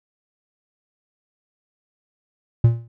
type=tone with exponential decay; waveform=triangle; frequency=116.5 Hz; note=A#2; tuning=1 cent flat; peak=-5 dBFS; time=2.64-2.88 s; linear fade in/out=5 ms; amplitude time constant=52 ms; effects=none